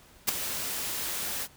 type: noise with ADSR envelope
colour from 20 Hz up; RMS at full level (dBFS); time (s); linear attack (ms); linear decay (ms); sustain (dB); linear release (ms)
white; -21; 0.27-1.48; 21; 4; -12; 52
effects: pink hiss -56 dBFS RMS until 1.56 s